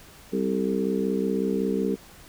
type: harmonic tone with a mistuned harmonic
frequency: 65.41 Hz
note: C2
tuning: in tune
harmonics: 3 / 4 / 5 / 6 / 7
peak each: -27 / -29 / -33 / -29 / -29 dBFS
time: 0.32-1.96 s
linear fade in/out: 20 ms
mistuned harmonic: 7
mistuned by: -35 cents
effects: pink hiss -49 dBFS RMS until 2.28 s